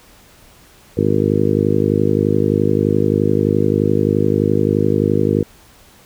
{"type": "harmonic tone", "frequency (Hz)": 51.6, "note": "G#1", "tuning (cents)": -10, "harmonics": [2, 3, 4, 5, 6, 7, 8, 9], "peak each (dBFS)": [-21, -21, -21, -21, -21, -21, -21, -21], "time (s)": [0.97, 5.43], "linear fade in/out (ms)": 5, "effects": ["pink hiss -47 dBFS RMS until 6.05 s"]}